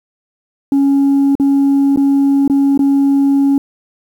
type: tone with dropouts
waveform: sine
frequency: 277.5 Hz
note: C#4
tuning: 2 cents sharp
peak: -6 dBFS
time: 0.72-3.58 s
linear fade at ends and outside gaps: 2 ms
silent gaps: 1.353-1.398 / 1.961-1.973 / 2.478-2.498 / 2.776-2.792 s
effects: tanh soft clip ceiling -7 dBFS + 7-bit